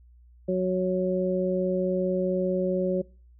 harmonic tone, 184.5 Hz, F#3, 5 cents flat, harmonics 1 / 2 / 3, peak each -27 / -27 / -27 dBFS, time 0.48-3.02 s, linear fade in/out 10 ms, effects noise-tail reverb RT60 0.4 s tail -24 dB re dry + added 60 Hz sine -51 dBFS peak until 3.39 s

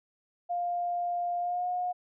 sine tone with pitch glide, 702 to 720.1 Hz, F5 to F#5, +9 to -47 cents, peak -28 dBFS, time 0.49-1.93 s, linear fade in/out 20 ms, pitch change +44 cents, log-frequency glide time 1.39-1.67 s, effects none

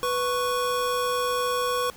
square tone pair together, 493.9 / 1108.7 Hz, B4 / C#6, 0 / 0 cents, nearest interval octave + major second, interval 1400 cents, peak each -27 dBFS, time 0.03-1.9 s, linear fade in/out 0 ms, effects pink hiss -48 dBFS RMS until 1.96 s

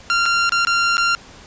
sawtooth tone with dropouts, 1384 Hz, F6, 16 cents flat, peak -11 dBFS, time 0.1-1.15 s, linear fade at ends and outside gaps 0 ms, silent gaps 0.256-0.261 / 0.494-0.521 / 0.65-0.671 / 0.969-0.98 s, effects pink hiss -42 dBFS RMS until 1.46 s + resampled to 16000 Hz

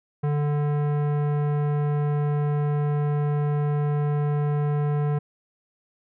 sine tone with tanh clipping, 146.83 Hz, D3, in tune, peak -23 dBFS, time 0.23-5.19 s, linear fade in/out 10 ms, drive 17 dB, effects none

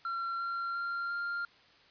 triangle tone with pitch steps, 1365 / 1375.3 / 1385.7 / 1396.1 Hz, F6 / F6 / F6 / F6, -40 / -27 / -14 / -1 cents, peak -31 dBFS, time 0.05-1.45 s, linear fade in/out 2 ms, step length 350 ms, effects white hiss -61 dBFS RMS until 1.9 s + resampled to 11025 Hz

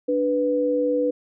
sine tone pair together, 293.7 / 493.9 Hz, D4 / B4, 0 / 0 cents, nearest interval major sixth, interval 900 cents, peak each -24 / -20 dBFS, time 0.08-1.11 s, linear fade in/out 10 ms, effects none

